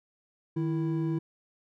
triangle tone pair together, 155.56 / 329.6 Hz, D#3 / E4, 0 / 0 cents, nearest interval octave + minor second, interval 1300 cents, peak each -27 / -28 dBFS, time 0.56-1.19 s, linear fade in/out 10 ms, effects none

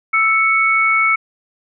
sine tone pair together, 1318.2 / 2217 Hz, E6 / C#7, 0 / 0 cents, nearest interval major sixth, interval 900 cents, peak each -16 / -13 dBFS, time 0.13-1.16 s, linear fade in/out 10 ms, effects none

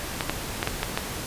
clicks, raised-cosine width 0.3 ms, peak -8 dBFS, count 6, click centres 0.208 / 0.296 / 0.629 / 0.674 / 0.831 / 0.975 s, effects pink hiss -33 dBFS RMS until 1.26 s + resampled to 32000 Hz

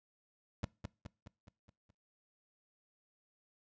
25% pulse tone with echo, 98 Hz, G2, in tune, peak -29 dBFS, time 0.63-0.65 s, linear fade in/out 5 ms, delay 210 ms, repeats 6, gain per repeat -5 dB, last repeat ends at 1.91 s, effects noise-tail reverb RT60 0.3 s tail -23 dB re dry + resampled to 16000 Hz

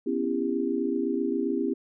sine chord, C# half-diminished seventh, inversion third, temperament just, 249.5 / 277.2 / 332.6 / 399.1 Hz, B3 / C#4 / E4 / G4, +18 / 0 / +16 / +31 cents, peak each -30 dBFS, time 0.06-1.74 s, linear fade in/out 10 ms, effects none

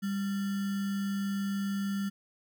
sine tone with sample-and-hold, 198.4 Hz, G3, 21 cents sharp, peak -29 dBFS, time 0.02-2.1 s, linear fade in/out 20 ms, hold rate 1575 Hz, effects none

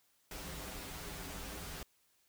pink noise with comb filter, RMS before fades -45 dBFS, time 0.31-1.83 s, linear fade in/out 2 ms, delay 8.7 ms, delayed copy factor -0.75, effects white hiss -73 dBFS RMS until 2.28 s

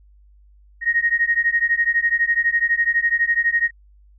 sine beating tone pair, 1864.7 / 1876.7 Hz, A#6 / A#6, 0 / +11 cents, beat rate 12 Hz, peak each -19 dBFS, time 0.81-3.71 s, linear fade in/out 50 ms, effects added 50 Hz sine -48 dBFS peak until 4.18 s

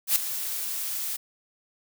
blue noise with ADSR envelope, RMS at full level -19 dBFS, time 0.07-1.17 s, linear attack 89 ms, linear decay 4 ms, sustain -12 dB, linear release 14 ms, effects none

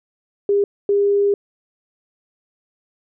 sine tone bursts at uneven times, 403.7 Hz, G#4, 49 cents flat, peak -13 dBFS, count 2, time 0.49-0.64 / 0.89-1.34 s, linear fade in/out 2 ms, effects none

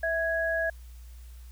sine tone pair together, 655.3 / 1661.2 Hz, E5 / G#6, -10 / 0 cents, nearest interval octave + major third, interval 1610 cents, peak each -28 dBFS, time 0.03-0.7 s, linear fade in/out 5 ms, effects added 60 Hz sine -43 dBFS peak until 1.51 s + white hiss -60 dBFS RMS until 1.51 s

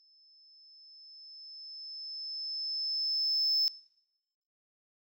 sine tone with exponential growth, 5250 Hz, E8, 8 cents flat, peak -22 dBFS, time 0-3.68 s, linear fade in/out 0 ms, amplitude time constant 800 ms, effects noise-tail reverb RT60 0.9 s tail -23 dB re dry + tanh soft clip ceiling -24 dBFS

